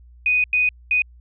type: tone bursts at uneven times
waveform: sine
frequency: 2489 Hz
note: D#7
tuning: in tune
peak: -15 dBFS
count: 3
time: 0.26-0.44 / 0.53-0.69 / 0.91-1.02 s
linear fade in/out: 2 ms
effects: added 60 Hz sine -44 dBFS peak until 1.2 s